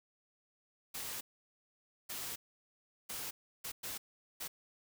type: noise bursts at uneven times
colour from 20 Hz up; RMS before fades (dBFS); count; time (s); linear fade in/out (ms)
white; -42; 6; 0.94-1.21 / 2.09-2.36 / 3.09-3.31 / 3.64-3.72 / 3.83-3.98 / 4.4-4.48; 10
effects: none